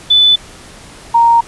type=tone pair in turn; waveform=sine; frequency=3492 / 931.1 Hz; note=A7 / A#5; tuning=-14 / -2 cents; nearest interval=octave + major seventh; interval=2288 cents; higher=first; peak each=-5 dBFS; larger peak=neither; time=0.1-0.36 / 1.14-1.41 s; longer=second; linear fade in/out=10 ms; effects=pink hiss -36 dBFS RMS until 1.47 s + resampled to 24000 Hz